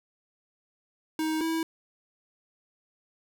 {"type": "tone pair in turn", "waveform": "square", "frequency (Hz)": [315.2, 325], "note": ["D#4", "E4"], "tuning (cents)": [23, -24], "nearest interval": "minor second", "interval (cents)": 53, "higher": "second", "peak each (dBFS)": -27, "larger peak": "neither", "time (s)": [[1.19, 1.41], [1.41, 1.63]], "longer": "neither", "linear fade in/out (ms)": 2, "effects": []}